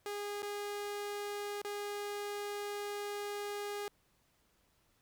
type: tone with dropouts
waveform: sawtooth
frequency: 410 Hz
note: G#4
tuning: 22 cents flat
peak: -34 dBFS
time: 0.06-3.88 s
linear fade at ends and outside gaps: 1 ms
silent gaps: 0.422-0.429 / 1.617-1.648 s
effects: pink hiss -73 dBFS RMS until 5.01 s